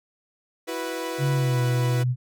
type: chord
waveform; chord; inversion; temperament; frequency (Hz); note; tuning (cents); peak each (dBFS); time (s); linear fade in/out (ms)
sawtooth; E suspended second; none; equal with one note detuned; 329.6 / 370 / 492.5; E4 / F#4 / B4; 0 / 0 / -5; -29 / -31 / -27; 0.67-2.04; 20
type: tone with pitch glide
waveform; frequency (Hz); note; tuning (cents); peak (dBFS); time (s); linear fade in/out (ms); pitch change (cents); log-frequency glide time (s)
sine; 138.59 to 124.9; C#3 to B2; 0 to +20; -20; 1.18-2.16; 50; -180; 1.32-1.61
effects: none